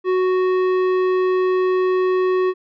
sine tone with tanh clipping, 370 Hz, F#4, in tune, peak -17 dBFS, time 0.04-2.54 s, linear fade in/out 50 ms, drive 13 dB, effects none

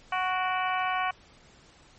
harmonic tone with a mistuned harmonic, 370 Hz, F#4, in tune, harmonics 2 / 3 / 4 / 5 / 6 / 7 / 8, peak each -29 / -30 / -34 / -38 / -35 / -41 / -40 dBFS, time 0.12-1.11 s, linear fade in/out 5 ms, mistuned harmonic 6, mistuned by +73 cents, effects pink hiss -56 dBFS RMS until 1.98 s + MP3 32 kbps

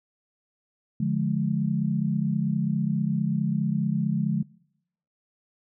sine chord, D diminished, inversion none, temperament just, 146.83 / 176.2 / 211.4 Hz, D3 / F3 / Ab3, 0 / +16 / +31 cents, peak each -27 / -27 / -26 dBFS, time 1-4.43 s, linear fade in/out 5 ms, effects noise-tail reverb RT60 0.8 s tail -25 dB re dry

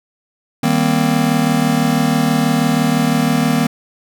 square chord, C minor seventh, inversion first, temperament just, 156.98 / 196.22 / 235.5 / 261.6 Hz, Eb3 / G3 / Bb3 / C4, +16 / +2 / +18 / 0 cents, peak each -19 / -22 / -17 / -20 dBFS, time 0.63-3.67 s, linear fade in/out 5 ms, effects none

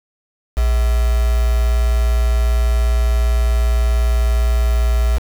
sine tone with quantisation, 58.7 Hz, A#1, 13 cents sharp, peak -12 dBFS, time 0.56-5.19 s, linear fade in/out 20 ms, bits 4, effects none

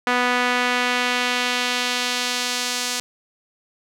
sawtooth tone with band-pass filter sweep, 246.9 Hz, B3, in tune, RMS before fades -22 dBFS, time 0.07-3 s, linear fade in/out 0 ms, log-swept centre 1600 to 5900 Hz, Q 0.98, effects none

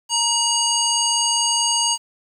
harmonic tone with a mistuned harmonic, 932.3 Hz, A#5, in tune, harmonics 1 / 3 / 5 / 7 / 9 / 10, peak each -24 / -23 / -23 / -22 / -26 / -31 dBFS, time 0.09-1.98 s, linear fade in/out 50 ms, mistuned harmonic 3, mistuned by +55 cents, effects 8-bit

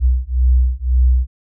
sine beating tone pair, 61.9 / 63.8 Hz, B1 / C2, +5 / -43 cents, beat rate 1.9 Hz, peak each -14 dBFS, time 0-1.27 s, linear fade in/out 50 ms, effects none

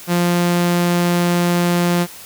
sawtooth tone, 174.61 Hz, F3, in tune, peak -10 dBFS, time 0.07-2.07 s, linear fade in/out 50 ms, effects white hiss -37 dBFS RMS until 2.25 s

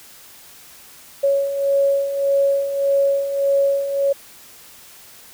sine beating tone pair, 554.4 / 556.1 Hz, C#5 / C#5, 0 / +5 cents, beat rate 1.7 Hz, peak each -23 / -16 dBFS, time 1.23-4.13 s, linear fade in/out 10 ms, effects white hiss -44 dBFS RMS until 5.33 s

